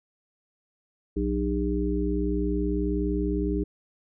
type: harmonic tone with a mistuned harmonic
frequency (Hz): 60.8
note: B1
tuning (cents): -26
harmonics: 1 / 3 / 5 / 7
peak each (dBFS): -28 / -31 / -28 / -30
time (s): 1.16-3.64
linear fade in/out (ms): 10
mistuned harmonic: 7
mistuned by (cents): -92
effects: none